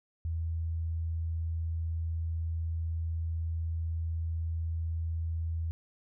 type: tone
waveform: sine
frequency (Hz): 82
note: E2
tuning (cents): -9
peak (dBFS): -30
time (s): 0.25-5.71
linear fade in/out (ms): 0
effects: none